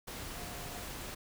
sine tone in noise, 710 Hz, F5, 28 cents sharp, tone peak -52 dBFS, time 0.34-0.85 s, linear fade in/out 10 ms, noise pink, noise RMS -43 dBFS, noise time 0.07-1.15 s, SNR -12 dB, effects none

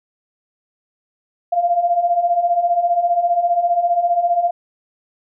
sine beating tone pair, 683 / 698 Hz, F5 / F5, -39 / -1 cents, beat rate 15 Hz, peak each -20 / -15 dBFS, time 1.52-4.51 s, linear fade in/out 10 ms, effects none

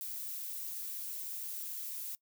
violet noise, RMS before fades -41 dBFS, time 0.01-2.15 s, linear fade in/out 0 ms, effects noise-tail reverb RT60 0.1 s tail -22 dB re dry

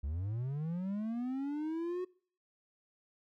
triangle linear sweep, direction up, 65.2 to 370 Hz, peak -32 dBFS, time 0.03-2.05 s, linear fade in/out 10 ms, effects noise-tail reverb RT60 0.5 s tail -24 dB re dry

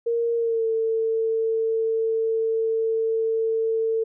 sine tone with pitch glide, 466.2 to 448.2 Hz, A#4 to A4, 0 to +32 cents, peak -20 dBFS, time 0.06-4.04 s, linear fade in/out 10 ms, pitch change -68 cents, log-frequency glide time 0.36-0.66 s, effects none

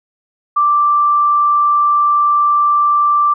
sine tone, 1174.7 Hz, D6, in tune, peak -9 dBFS, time 0.56-3.34 s, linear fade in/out 10 ms, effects none

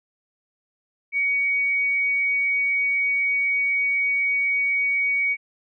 sine tone, 2248 Hz, C#7, 24 cents sharp, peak -19 dBFS, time 1.12-5.37 s, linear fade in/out 50 ms, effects none

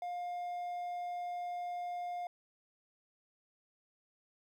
triangle tone, 708 Hz, F5, 23 cents sharp, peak -35 dBFS, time 0.02-2.27 s, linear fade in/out 2 ms, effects 12-bit

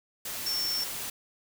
sine tone in noise, 5430 Hz, F8, 50 cents flat, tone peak -28 dBFS, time 0.46-0.84 s, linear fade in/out 5 ms, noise white, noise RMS -36 dBFS, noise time 0.25-1.1 s, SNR +5 dB, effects none

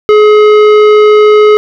sine tone with tanh clipping, 423.2 Hz, G#4, 33 cents sharp, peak -3 dBFS, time 0.09-1.57 s, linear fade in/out 0 ms, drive 14 dB, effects none

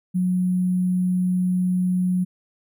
sine tone with sample-and-hold, 182 Hz, F#3, 28 cents flat, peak -18 dBFS, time 0.14-2.25 s, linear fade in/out 20 ms, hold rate 11025 Hz, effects none

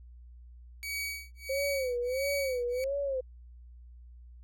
sawtooth tone with tremolo, 2264 Hz, C#7, 36 cents sharp, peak -29 dBFS, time 0.83-2.84 s, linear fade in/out 0 ms, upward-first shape sine, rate 1.5 Hz, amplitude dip 100%
sine tone with vibrato, 523.3 Hz, C5, in tune, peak -29 dBFS, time 1.49-3.21 s, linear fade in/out 10 ms, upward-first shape sine, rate 1.5 Hz, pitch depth 140 cents each way
effects added 60 Hz sine -48 dBFS peak until 4.43 s

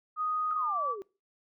sine tone with pitch glide, 1244.5 to 1154.5 Hz, D#6 to D6, 0 to -30 cents, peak -28 dBFS, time 0.16-0.96 s, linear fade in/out 50 ms, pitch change -130 cents, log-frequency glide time 0.61-0.79 s
sine exponential sweep, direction down, 1366 to 371.9 Hz, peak -37 dBFS, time 0.51-1.02 s, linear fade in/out 0 ms
effects noise-tail reverb RT60 0.3 s tail -21 dB re dry

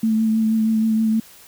sine tone with vibrato, 220.9 Hz, A3, 7 cents sharp, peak -15 dBFS, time 0.03-1.2 s, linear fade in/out 5 ms, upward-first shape triangle, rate 6.3 Hz, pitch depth 24 cents each way, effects white hiss -46 dBFS RMS until 1.47 s

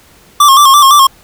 square tone with vibrato, 1123 Hz, C#6, 22 cents sharp, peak -3 dBFS, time 0.4-1.07 s, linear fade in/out 5 ms, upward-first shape square, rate 5.9 Hz, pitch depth 70 cents each way, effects pink hiss -43 dBFS RMS until 1.23 s

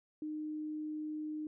sine tone, 306.2 Hz, D#4, 28 cents flat, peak -37 dBFS, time 0.22-1.47 s, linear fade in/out 2 ms, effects none

